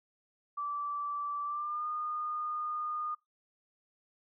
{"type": "tone with pitch glide", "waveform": "sine", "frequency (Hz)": [1162, 1222.6], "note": ["D6", "D#6"], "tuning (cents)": [-19, -31], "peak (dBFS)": -33, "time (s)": [0.57, 3.15], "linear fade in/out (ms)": 10, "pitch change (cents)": 88, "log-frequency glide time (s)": [1.44, 1.87], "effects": ["noise-tail reverb RT60 0.2 s tail -23 dB re dry"]}